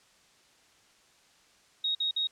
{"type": "tone bursts", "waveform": "sine", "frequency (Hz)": 3762, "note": "A#7", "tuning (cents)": 15, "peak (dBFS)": -26, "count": 3, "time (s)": [1.84, 2.272], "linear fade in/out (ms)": 5, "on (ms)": 110, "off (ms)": 51, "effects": ["white hiss -62 dBFS RMS until 2.31 s", "low-pass 7000 Hz 12 dB/octave"]}